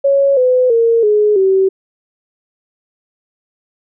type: tone with pitch steps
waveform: sine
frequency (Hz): 554.4 / 505.5 / 460.8 / 420.2 / 383.1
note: C#5 / B4 / A#4 / G#4 / G4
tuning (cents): 0 / +40 / -20 / +20 / -40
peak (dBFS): -8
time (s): 0.04-1.69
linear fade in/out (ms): 10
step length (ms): 330
effects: none

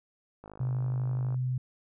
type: click train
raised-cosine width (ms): 1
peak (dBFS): -32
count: 48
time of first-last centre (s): 0.44-1.344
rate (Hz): 52
type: tone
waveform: sine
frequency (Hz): 127.2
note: C3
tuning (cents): -48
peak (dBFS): -27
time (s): 0.6-1.58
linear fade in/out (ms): 5
effects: none

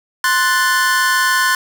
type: chord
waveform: 45% pulse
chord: F# diminished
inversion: second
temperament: equal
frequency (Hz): 1046.5 / 1480 / 1760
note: C6 / F#6 / A6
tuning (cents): 0 / 0 / 0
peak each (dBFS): -17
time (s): 0.24-1.55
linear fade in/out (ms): 2
effects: none

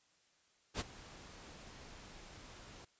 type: noise with ADSR envelope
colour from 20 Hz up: pink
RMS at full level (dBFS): -36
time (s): 0.74-2.85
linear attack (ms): 58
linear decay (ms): 28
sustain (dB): -18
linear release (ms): 6
effects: white hiss -72 dBFS RMS until 2.99 s + resampled to 16000 Hz

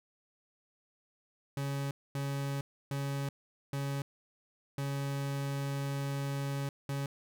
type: tone bursts at uneven times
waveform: 40% pulse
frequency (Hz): 139.4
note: C#3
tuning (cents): +10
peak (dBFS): -32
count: 6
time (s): 1.57-1.91 / 2.15-2.61 / 2.91-3.29 / 3.73-4.02 / 4.78-6.69 / 6.89-7.06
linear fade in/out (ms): 2
effects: none

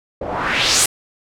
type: noise with low-pass filter sweep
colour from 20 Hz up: white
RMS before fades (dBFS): -18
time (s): 0.21-0.86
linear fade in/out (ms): 5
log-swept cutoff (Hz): 470 to 10000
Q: 2.2
effects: none

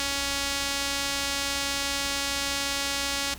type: tone with band-pass filter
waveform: sawtooth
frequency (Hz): 279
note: C#4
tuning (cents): +11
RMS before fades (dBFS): -29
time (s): 0-3.34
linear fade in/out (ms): 2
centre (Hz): 5100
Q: 0.82
effects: added 60 Hz sine -44 dBFS peak until 3.38 s + pink hiss -44 dBFS RMS until 3.38 s

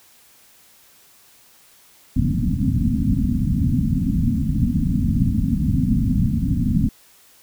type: low-pass noise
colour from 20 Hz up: white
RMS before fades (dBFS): -19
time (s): 2.16-6.89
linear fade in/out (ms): 5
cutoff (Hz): 270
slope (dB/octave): 96
effects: white hiss -52 dBFS RMS until 7.42 s

